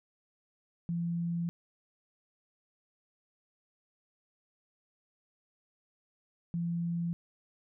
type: tone bursts at uneven times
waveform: sine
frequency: 170.3 Hz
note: F3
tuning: 43 cents flat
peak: -30 dBFS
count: 2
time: 0.89-1.49 / 6.54-7.13 s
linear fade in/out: 0 ms
effects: none